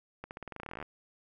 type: accelerating click train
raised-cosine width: 0.5 ms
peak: -26 dBFS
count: 19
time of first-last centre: 0.24-0.826 s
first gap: 69 ms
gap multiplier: 0.9
effects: none